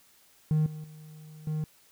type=tone with level steps; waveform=triangle; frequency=154.4 Hz; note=D#3; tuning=13 cents flat; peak=-19 / -35 / -43 / -26 dBFS; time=0.51-1.64 s; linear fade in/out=0 ms; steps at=0.66 / 0.84 / 1.47 s; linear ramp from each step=2 ms; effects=tanh soft clip ceiling -16 dBFS + white hiss -61 dBFS RMS until 1.91 s